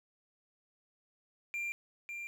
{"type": "tone with echo", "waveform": "triangle", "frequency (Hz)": 2380, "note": "D7", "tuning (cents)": 22, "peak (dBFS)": -33, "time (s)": [1.54, 1.72], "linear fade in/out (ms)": 0, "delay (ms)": 550, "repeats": 1, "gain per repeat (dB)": -5, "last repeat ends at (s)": 2.27, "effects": []}